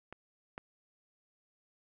clicks, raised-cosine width 0.5 ms, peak -30 / -26 dBFS, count 2, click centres 0.126 / 0.579 s, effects none

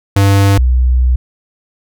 square / sine tone pair in turn, 98.9 / 62.5 Hz, G2 / B1, +16 / +21 cents, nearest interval minor sixth, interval 795 cents, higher first, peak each -7 dBFS, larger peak neither, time 0.16-0.58 / 0.58-1.16 s, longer second, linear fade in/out 5 ms, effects none

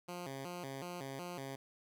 10% pulse tone with vibrato, 154.8 Hz, D#3, 9 cents flat, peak -34 dBFS, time 0.08-1.56 s, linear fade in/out 10 ms, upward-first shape square, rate 2.7 Hz, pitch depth 230 cents each way, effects none

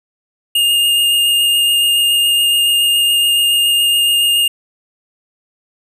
square tone with vibrato, 2830 Hz, F7, 22 cents sharp, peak -11 dBFS, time 0.55-4.48 s, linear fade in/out 5 ms, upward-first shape sine, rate 7.1 Hz, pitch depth 9 cents each way, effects none

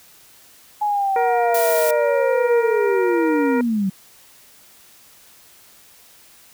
sine linear sweep, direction down, 844 to 185 Hz, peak -17 dBFS, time 0.81-3.9 s, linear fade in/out 10 ms
harmonic tone, 472.4 Hz, A#4, 23 cents sharp, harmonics 1 / 2 / 3 / 4 / 5, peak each -20 / -26 / -30 / -32 / -34 dBFS, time 1.16-3.61 s, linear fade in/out 2 ms
blue noise, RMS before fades -26 dBFS, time 1.54-1.91 s, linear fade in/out 5 ms
effects white hiss -49 dBFS RMS until 6.53 s

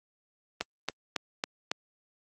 click train, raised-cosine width 0.2 ms, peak -11 dBFS, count 5, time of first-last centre 0.61-1.715 s, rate 3.62 Hz, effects high-pass 200 Hz 12 dB/octave + Opus 32 kbps

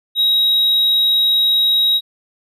triangle tone, 3815 Hz, A#7, 39 cents sharp, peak -10 dBFS, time 0.15-2.01 s, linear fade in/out 50 ms, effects resampled to 32000 Hz

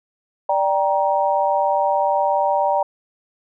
sine chord, G minor, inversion second, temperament just, 588 / 784 / 940.8 Hz, D5 / G5 / Bb5, +2 / 0 / +16 cents, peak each -20 dBFS, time 0.49-2.83 s, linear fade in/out 5 ms, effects none

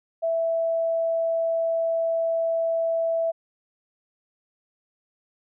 sine tone, 660 Hz, E5, 2 cents sharp, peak -21 dBFS, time 0.22-3.32 s, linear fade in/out 20 ms, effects none

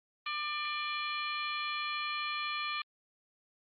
harmonic tone with a mistuned harmonic, 596 Hz, D5, 25 cents sharp, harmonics 2 / 3 / 4 / 5 / 6 / 7, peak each -37 / -44 / -38 / -44 / -44 / -43 dBFS, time 0.26-2.82 s, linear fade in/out 5 ms, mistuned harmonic 6, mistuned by -100 cents, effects Opus 24 kbps

